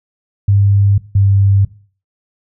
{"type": "tone pair in turn", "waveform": "sine", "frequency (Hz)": [100, 98.79], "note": ["G2", "G2"], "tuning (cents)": [35, 14], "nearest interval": "unison", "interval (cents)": 21, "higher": "first", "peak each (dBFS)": [-7, -7], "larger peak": "neither", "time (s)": [[0.48, 0.98], [1.15, 1.65]], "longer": "neither", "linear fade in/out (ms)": 5, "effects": ["noise-tail reverb RT60 0.4 s tail -18 dB re dry"]}